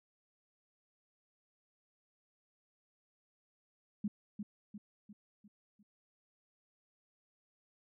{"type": "tone with echo", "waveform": "sine", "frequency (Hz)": 207, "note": "G#3", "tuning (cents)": -5, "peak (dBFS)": -32, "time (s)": [4.04, 4.08], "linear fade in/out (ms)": 5, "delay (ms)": 350, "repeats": 5, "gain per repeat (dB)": -6, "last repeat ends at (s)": 5.83, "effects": []}